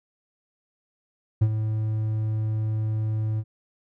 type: tone with ADSR envelope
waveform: triangle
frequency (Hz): 108.8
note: A2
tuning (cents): -19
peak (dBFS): -12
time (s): 1.41-3.44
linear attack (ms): 11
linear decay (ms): 60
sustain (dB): -9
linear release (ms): 52
effects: none